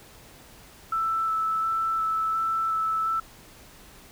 sine tone with vibrato, 1318.5 Hz, E6, in tune, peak -23 dBFS, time 0.92-3.2 s, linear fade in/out 5 ms, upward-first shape square, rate 1.4 Hz, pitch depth 9 cents each way, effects pink hiss -50 dBFS RMS until 4.11 s

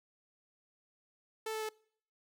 sawtooth tone with pitch steps, 440 / 437 / 433.9 Hz, A4 / A4 / A4, 0 / -12 / -24 cents, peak -32 dBFS, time 1.46-1.691 s, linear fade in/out 5 ms, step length 77 ms, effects noise-tail reverb RT60 0.6 s tail -24 dB re dry

